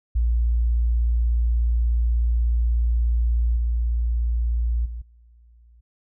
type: tone with level steps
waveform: sine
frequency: 58.27 Hz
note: A#1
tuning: in tune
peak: -17 / -19 / -29 / -49 dBFS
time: 0.15-5.81 s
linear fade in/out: 10 ms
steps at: 3.56 / 4.85 / 5.01 s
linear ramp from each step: 10 ms
effects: none